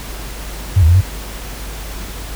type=tone with pitch steps; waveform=sine; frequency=95.2 / 78.7 / 86.9 / 94.8 Hz; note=F#2 / D#2 / F2 / F#2; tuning=+50 / +20 / -8 / +43 cents; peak=-6 dBFS; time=0.76-1.012 s; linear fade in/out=10 ms; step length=63 ms; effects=added 50 Hz sine -27 dBFS peak until 2.35 s + pink hiss -31 dBFS RMS until 2.35 s